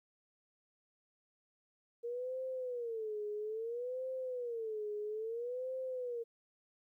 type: tone with vibrato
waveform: sine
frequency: 466.2 Hz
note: A#4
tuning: in tune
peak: -37 dBFS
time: 2.03-6.24 s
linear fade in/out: 20 ms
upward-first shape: sine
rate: 0.6 Hz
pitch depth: 190 cents each way
effects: 13-bit